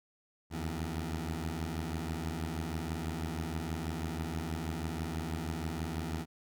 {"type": "beating tone pair", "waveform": "15% pulse", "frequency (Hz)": [79, 85.2], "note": ["D#2", "F2"], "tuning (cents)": [27, -42], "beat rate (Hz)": 6.2, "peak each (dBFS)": [-30, -33], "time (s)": [0.5, 6.26], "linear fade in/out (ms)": 50, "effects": []}